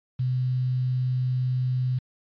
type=tone with quantisation; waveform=sine; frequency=127.3 Hz; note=C3; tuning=47 cents flat; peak=-22 dBFS; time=0.19-1.99 s; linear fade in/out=10 ms; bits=8; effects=resampled to 11025 Hz